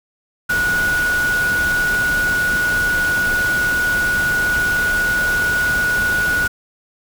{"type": "tone in noise", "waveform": "sine", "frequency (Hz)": 1461, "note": "F#6", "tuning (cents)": -22, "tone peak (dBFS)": -15, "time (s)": [0.49, 6.48], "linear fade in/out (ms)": 10, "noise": "pink", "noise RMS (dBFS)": -26, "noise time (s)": [0.49, 6.48], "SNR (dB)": 8, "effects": []}